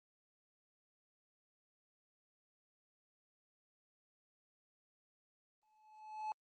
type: tone with exponential growth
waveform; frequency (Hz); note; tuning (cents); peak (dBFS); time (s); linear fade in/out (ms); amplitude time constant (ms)
triangle; 861; A5; -38; -34; 5.63-6.32; 1; 150
effects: Opus 24 kbps